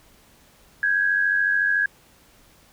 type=tone pair together; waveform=sine; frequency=1568 / 1661.8 Hz; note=G6 / G#6; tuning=0 / +1 cents; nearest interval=minor second; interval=101 cents; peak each=-24 / -19 dBFS; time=0.83-1.86 s; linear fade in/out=2 ms; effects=pink hiss -55 dBFS RMS until 2.72 s